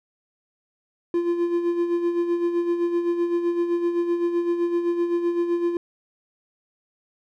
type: tone with tremolo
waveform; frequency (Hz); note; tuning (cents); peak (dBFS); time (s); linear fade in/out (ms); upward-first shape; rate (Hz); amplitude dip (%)
triangle; 344.9; F4; -22; -16; 1.14-5.77; 2; sine; 7.8; 55
effects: none